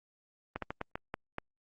slowing click train, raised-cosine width 0.5 ms, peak -20 dBFS, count 7, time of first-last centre 0.56-1.384 s, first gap 63 ms, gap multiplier 1.31, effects Opus 32 kbps

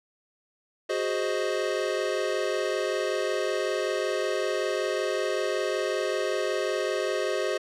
square chord, Ab dominant seventh, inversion third, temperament equal, 370 / 415.3 / 523.3 / 622.3 Hz, Gb4 / Ab4 / C5 / Eb5, 0 / 0 / 0 / 0 cents, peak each -32 dBFS, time 0.89-7.58 s, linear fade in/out 10 ms, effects low-pass 7000 Hz 12 dB/octave

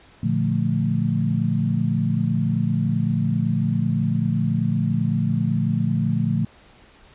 sine chord, Bb major seventh, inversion none, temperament equal, 116.54 / 146.83 / 174.61 / 220 Hz, Bb2 / D3 / F3 / A3, 0 / 0 / 0 / 0 cents, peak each -24 dBFS, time 0.23-6.45 s, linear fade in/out 5 ms, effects pink hiss -51 dBFS RMS until 7.14 s + resampled to 8000 Hz

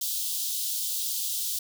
white high-pass noise, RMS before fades -30 dBFS, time 0.01-1.59 s, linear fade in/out 5 ms, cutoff 3200 Hz, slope 48 dB/octave, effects none

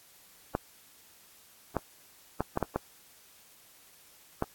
clicks, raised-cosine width 1 ms, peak -13 dBFS, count 7, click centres 0.551 / 1.767 / 2.406 / 2.574 / 2.627 / 2.76 / 4.424 s, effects white hiss -58 dBFS RMS until 4.54 s + AAC 64 kbps

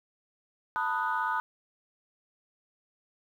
sine chord, B dominant seventh, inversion third, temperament equal with one note detuned, 891.8 / 987.8 / 1244.5 / 1480 Hz, A5 / B5 / D#6 / F#6, +23 / 0 / 0 / 0 cents, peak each -32 dBFS, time 0.76-1.4 s, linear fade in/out 0 ms, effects tanh soft clip ceiling -19 dBFS + 10-bit

